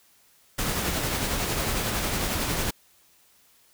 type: noise with tremolo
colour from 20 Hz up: pink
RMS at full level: -26 dBFS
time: 0.58-2.71 s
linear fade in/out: 10 ms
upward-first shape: sine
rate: 11 Hz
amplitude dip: 30%
effects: white hiss -60 dBFS RMS until 3.73 s